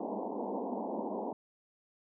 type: band-pass noise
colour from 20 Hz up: pink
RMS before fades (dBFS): -37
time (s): 0-1.33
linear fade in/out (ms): 5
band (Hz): 200 to 980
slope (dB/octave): 96
effects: none